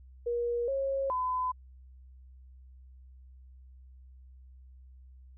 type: tone with pitch steps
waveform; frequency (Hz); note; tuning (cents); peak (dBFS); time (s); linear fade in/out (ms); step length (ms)
sine; 476.4 / 544 / 1011; A#4 / C#5 / B5; +38 / -33 / +40; -28; 0.26-1.52; 10; 420
effects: added 64 Hz sine -50 dBFS peak until 5.37 s